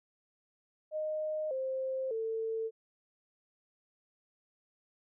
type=tone with pitch steps; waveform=sine; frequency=618 / 525.7 / 447.2 Hz; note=D#5 / C5 / A4; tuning=-12 / +8 / +28 cents; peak=-32 dBFS; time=0.91-2.71 s; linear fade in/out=50 ms; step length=600 ms; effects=none